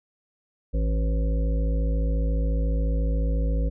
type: harmonic tone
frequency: 54.2 Hz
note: A1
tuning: 25 cents flat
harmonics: 1 / 3 / 5 / 7 / 9 / 10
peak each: -21 / -32 / -36 / -46 / -37 / -39 dBFS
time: 0.73-3.7 s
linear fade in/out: 20 ms
effects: none